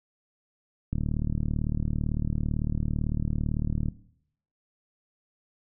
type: click train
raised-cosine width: 5 ms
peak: -16 dBFS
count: 113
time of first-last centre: 0.93-3.885 s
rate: 37.9 Hz
effects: noise-tail reverb RT60 0.7 s tail -18 dB re dry